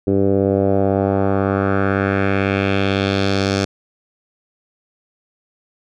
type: tone with low-pass filter sweep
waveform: 10% pulse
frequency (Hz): 98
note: G2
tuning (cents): 0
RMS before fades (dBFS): -17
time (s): 0.07-3.65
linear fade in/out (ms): 5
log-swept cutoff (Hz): 390 to 5700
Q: 2
effects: none